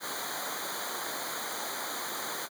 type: noise with comb filter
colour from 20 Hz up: pink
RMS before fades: -36 dBFS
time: 0-2.49 s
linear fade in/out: 50 ms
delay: 0.37 ms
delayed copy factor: -0.9
effects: high-pass 200 Hz 12 dB/octave